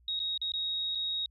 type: tone with dropouts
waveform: sine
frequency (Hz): 3773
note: A#7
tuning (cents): +20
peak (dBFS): -30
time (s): 0.08-1.26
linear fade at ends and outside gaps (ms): 2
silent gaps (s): 0.193-0.2 / 0.377-0.415 / 0.52-0.537 / 0.95-0.954
effects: added 60 Hz sine -60 dBFS peak until 1.3 s